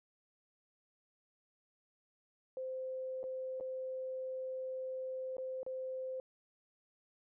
sine tone with dropouts, 519 Hz, C5, 14 cents flat, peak -38 dBFS, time 2.57-6.2 s, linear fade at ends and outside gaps 1 ms, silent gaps 3.231-3.239 / 3.6-3.608 / 5.368-5.382 / 5.631-5.664 s, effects none

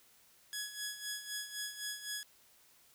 10% pulse tone with tremolo, 1679 Hz, G#6, 18 cents sharp, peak -28 dBFS, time 0.53-2.23 s, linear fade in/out 0 ms, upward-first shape sine, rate 3.9 Hz, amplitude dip 70%, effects white hiss -65 dBFS RMS until 2.94 s

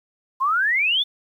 sine exponential sweep, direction up, 1022 to 3602 Hz, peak -17 dBFS, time 0.4-1.04 s, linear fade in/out 20 ms, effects 9-bit

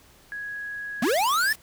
sine tone, 1664 Hz, G#6, 3 cents sharp, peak -31 dBFS, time 0.32-1.11 s, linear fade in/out 0 ms
square linear sweep, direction up, 196 to 1804 Hz, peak -21 dBFS, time 1.02-1.53 s, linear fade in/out 5 ms
white noise, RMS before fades -40 dBFS, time 1.06-1.56 s, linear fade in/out 10 ms
effects pink hiss -55 dBFS RMS until 1.62 s

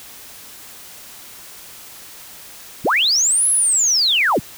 sine linear two-way sweep, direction up then down, 40.95 to 11000 to 40.95 Hz, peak -13 dBFS, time 2.84-4.4 s, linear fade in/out 20 ms, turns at 3.49 s, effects white hiss -39 dBFS RMS until 4.57 s

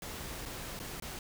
pink noise with dropouts, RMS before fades -42 dBFS, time 0.02-1.19 s, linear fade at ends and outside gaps 2 ms, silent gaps 0.454-0.458 / 0.792-0.799 / 1-1.022 s, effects none

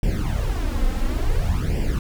brown noise with flanger, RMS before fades -21 dBFS, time 0.03-1.99 s, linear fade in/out 2 ms, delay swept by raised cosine 0.38 to 3.88 ms, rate 0.57 Hz, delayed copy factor +0.8, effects none

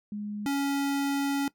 sine / square tone pair in turn, 207.7 / 279.5 Hz, G#3 / C#4, 0 / +14 cents, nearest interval perfect fourth, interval 514 cents, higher second, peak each -32 / -26 dBFS, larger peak second, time 0.12-0.46 / 0.46-1.48 s, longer second, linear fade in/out 2 ms, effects noise-tail reverb RT60 0.1 s tail -19 dB re dry

